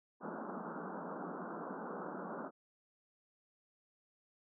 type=band-pass noise; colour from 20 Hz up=pink; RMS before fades=-44 dBFS; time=0.2-2.51 s; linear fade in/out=50 ms; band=170 to 1500 Hz; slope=96 dB/octave; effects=none